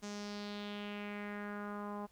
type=tone with low-pass filter sweep; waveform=sawtooth; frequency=205.8 Hz; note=G#3; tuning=16 cents flat; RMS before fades=-43 dBFS; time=0.02-2.07 s; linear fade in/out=20 ms; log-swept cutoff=6600 to 940 Hz; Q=3; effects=pink hiss -69 dBFS RMS until 2.11 s